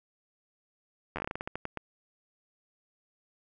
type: slowing click train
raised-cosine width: 0.5 ms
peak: -19 dBFS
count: 14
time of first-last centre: 1.16-1.773 s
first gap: 11 ms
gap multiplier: 1.22
effects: none